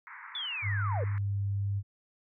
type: band-pass noise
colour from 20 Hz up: white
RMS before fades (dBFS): -47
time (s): 0.07-1.18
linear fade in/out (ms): 0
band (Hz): 900 to 2200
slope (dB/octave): 96
type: linear sweep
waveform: sine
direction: down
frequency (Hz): 3520 to 423.9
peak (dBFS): -33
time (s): 0.35-1.04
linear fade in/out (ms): 2
type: tone with pitch glide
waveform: sine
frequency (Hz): 101.6 to 99.85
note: G#2 to G2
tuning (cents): -38 to +32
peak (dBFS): -28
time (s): 0.62-1.83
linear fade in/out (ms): 50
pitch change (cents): -30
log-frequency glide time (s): 0.81-1.38
effects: none